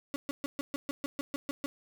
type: tone bursts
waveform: 35% pulse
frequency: 282.6 Hz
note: C#4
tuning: 34 cents sharp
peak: -30 dBFS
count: 11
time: 0.14-1.66 s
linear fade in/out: 0 ms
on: 20 ms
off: 130 ms
effects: none